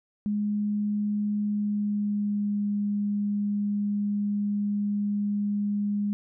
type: tone with pitch glide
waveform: sine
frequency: 207.7 to 205 Hz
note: G#3 to G#3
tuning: 0 to -22 cents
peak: -24 dBFS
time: 0.26-6.13 s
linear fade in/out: 0 ms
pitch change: -22 cents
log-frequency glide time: 1.43-2.68 s
effects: none